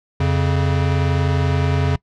square tone pair together, 87.31 / 138.59 Hz, F2 / C#3, 0 / 0 cents, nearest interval minor sixth, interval 800 cents, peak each -19 dBFS, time 0.2-1.96 s, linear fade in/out 5 ms, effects noise-tail reverb RT60 0.1 s tail -22 dB re dry + low-pass 4000 Hz 12 dB/octave

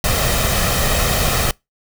pink noise with comb filter, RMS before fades -17 dBFS, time 0.04-1.51 s, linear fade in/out 2 ms, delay 1.6 ms, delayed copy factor +0.55, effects noise-tail reverb RT60 0.2 s tail -25 dB re dry

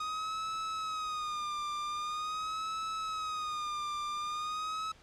45% pulse tone with vibrato, 1244.5 Hz, D#6, in tune, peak -34 dBFS, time 0-4.92 s, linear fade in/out 5 ms, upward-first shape sine, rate 0.44 Hz, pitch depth 77 cents each way, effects pink hiss -59 dBFS RMS until 5.02 s + low-pass 6000 Hz 12 dB/octave

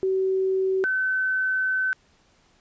sine tone pair in turn, 380 / 1523.2 Hz, F#4 / F#6, +46 / +50 cents, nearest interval 2 octaves, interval 2404 cents, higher second, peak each -20 / -21 dBFS, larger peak first, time 0.03-0.84 / 0.84-1.93 s, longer second, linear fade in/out 0 ms, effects pink hiss -61 dBFS RMS until 2.6 s + resampled to 16000 Hz

